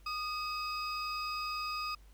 triangle tone cluster, 1229 / 2560 / 4939 Hz, D#6 / D#7 / D#8, -22 / +49 / -14 cents, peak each -35 / -40 / -40 dBFS, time 0.06-1.95 s, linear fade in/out 5 ms, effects added 50 Hz sine -55 dBFS peak until 2.13 s + pink hiss -67 dBFS RMS until 2.13 s

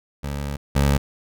20% pulse tone pair in turn, 71.1 / 70.32 Hz, C#2 / C#2, +45 / +25 cents, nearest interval unison, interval 20 cents, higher first, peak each -21 / -11 dBFS, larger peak second, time 0.23-0.57 / 0.75-0.98 s, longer first, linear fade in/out 10 ms, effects none

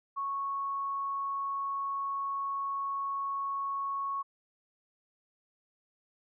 sine tone, 1105 Hz, C#6, 6 cents flat, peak -31 dBFS, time 0.16-4.23 s, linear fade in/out 20 ms, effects none

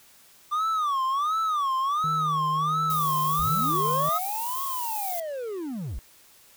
triangle tone with vibrato, 1174.7 Hz, D6, in tune, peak -21 dBFS, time 0.51-4.19 s, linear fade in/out 20 ms, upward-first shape sine, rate 1.4 Hz, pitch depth 200 cents each way
triangle tone, 155.56 Hz, D#3, in tune, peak -29 dBFS, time 2.04-4.09 s, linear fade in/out 0 ms
violet noise, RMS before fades -33 dBFS, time 2.9-5.2 s, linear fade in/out 2 ms
triangle linear two-way sweep, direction up then down, 38.6 to 1108 to 38.6 Hz, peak -28 dBFS, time 3.39-5.99 s, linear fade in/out 0 ms, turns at 4.64 s
effects white hiss -55 dBFS RMS until 6.56 s

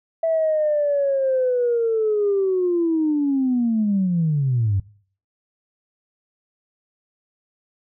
sine linear sweep, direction down, 659.3 to 92.6 Hz, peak -16 dBFS, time 0.23-4.8 s, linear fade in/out 5 ms, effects noise-tail reverb RT60 0.5 s tail -22 dB re dry + tanh soft clip ceiling -12 dBFS

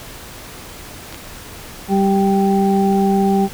clicks, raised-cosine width 0.2 ms, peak -15 dBFS, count 2, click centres 1.126 / 1.145 s
harmonic tone, 195.8 Hz, G3, 2 cents flat, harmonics 1 / 2 / 4, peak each -14 / -18 / -19 dBFS, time 1.88-3.49 s, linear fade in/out 50 ms
effects pink hiss -35 dBFS RMS until 3.53 s

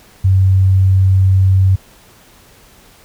sine tone, 95 Hz, F#2, 46 cents sharp, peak -7 dBFS, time 0.24-1.76 s, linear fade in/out 10 ms, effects pink hiss -45 dBFS RMS until 3.04 s

